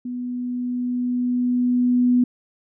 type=tone with level ramp; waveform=sine; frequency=246.9 Hz; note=B3; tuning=in tune; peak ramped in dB=-26 to -13 dBFS; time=0.05-2.24 s; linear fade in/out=5 ms; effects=none